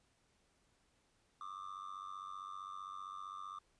triangle tone with amplitude modulation, 1192 Hz, D6, 25 cents sharp, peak -39 dBFS, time 1.41-3.59 s, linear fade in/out 2 ms, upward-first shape sine, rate 95.4 Hz, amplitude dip 95%, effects pink hiss -75 dBFS RMS until 3.79 s + resampled to 22050 Hz

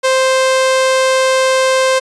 sawtooth tone, 523.3 Hz, C5, in tune, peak -6 dBFS, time 0.03-2 s, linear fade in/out 20 ms, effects resampled to 22050 Hz

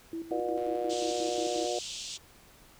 sine tone with tremolo, 330 Hz, E4, 2 cents sharp, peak -33 dBFS, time 0.13-1.66 s, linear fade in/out 2 ms, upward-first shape square, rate 5.6 Hz, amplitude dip 70%
harmonic tone, 120 Hz, B2, 49 cents flat, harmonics 3 / 4 / 5 / 6, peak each -35 / -35 / -35 / -35 dBFS, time 0.31-1.79 s, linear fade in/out 5 ms
click train, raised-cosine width 0.3 ms, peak -37 dBFS, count 130, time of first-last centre 0.58-1.673 s, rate 118 Hz
pink band-pass noise, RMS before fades -40 dBFS, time 0.89-2.18 s, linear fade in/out 20 ms, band 2800 to 7900 Hz, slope 48 dB/octave
effects pink hiss -57 dBFS RMS until 2.79 s

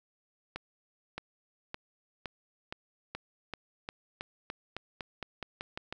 accelerating click train, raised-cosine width 0.3 ms, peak -21 dBFS, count 17, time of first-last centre 0.56-5.925 s, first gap 620 ms, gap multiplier 0.91, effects none

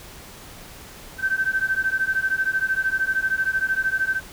sine beating tone pair, 1541 / 1554 Hz, G6 / G6, -30 / -16 cents, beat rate 13 Hz, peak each -23 dBFS, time 1.18-4.21 s, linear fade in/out 50 ms, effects pink hiss -42 dBFS RMS until 4.32 s

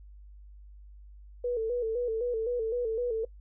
sine tone with vibrato, 466.2 Hz, A#4, in tune, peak -27 dBFS, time 1.44-3.25 s, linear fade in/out 5 ms, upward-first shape square, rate 3.9 Hz, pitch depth 79 cents each way, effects noise-tail reverb RT60 0.1 s tail -22 dB re dry + added 50 Hz sine -47 dBFS peak until 3.4 s

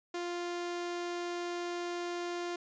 sawtooth tone, 349.2 Hz, F4, in tune, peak -31 dBFS, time 0.14-2.56 s, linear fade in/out 5 ms, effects resampled to 16000 Hz

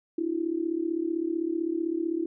sine tone with amplitude modulation, 331.4 Hz, E4, 9 cents sharp, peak -22 dBFS, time 0.18-2.26 s, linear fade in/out 5 ms, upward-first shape sine, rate 35.7 Hz, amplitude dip 85%, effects none

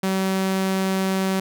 sawtooth tone, 190.7 Hz, G3, 47 cents flat, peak -16 dBFS, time 0.03-1.4 s, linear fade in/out 5 ms, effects none

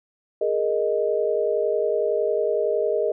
sine chord, Ab suspended second, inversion none, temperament equal, 415.3 / 466.2 / 622.3 Hz, Ab4 / Bb4 / Eb5, 0 / 0 / 0 cents, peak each -24 dBFS, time 0.41-3.12 s, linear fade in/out 5 ms, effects none

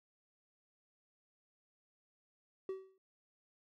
triangle tone with exponential decay, 381.5 Hz, G4, 47 cents flat, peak -33 dBFS, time 2.69-2.98 s, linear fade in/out 2 ms, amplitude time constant 63 ms, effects none

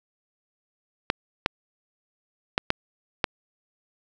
clicks, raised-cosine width 0.3 ms, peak -4 dBFS, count 5, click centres 1.101 / 1.461 / 2.579 / 2.704 / 3.242 s, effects none

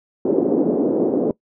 pink band-pass noise, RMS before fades -18 dBFS, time 0.25-1.31 s, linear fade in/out 2 ms, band 270 to 450 Hz, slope 24 dB/octave, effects noise-tail reverb RT60 0.1 s tail -20 dB re dry

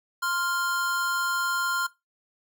square tone pair together, 1046.5 / 1396.9 Hz, C6 / F6, 0 / 0 cents, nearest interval perfect fourth, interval 500 cents, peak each -31 / -27 dBFS, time 0.22-1.87 s, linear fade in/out 10 ms, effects noise-tail reverb RT60 0.2 s tail -18 dB re dry

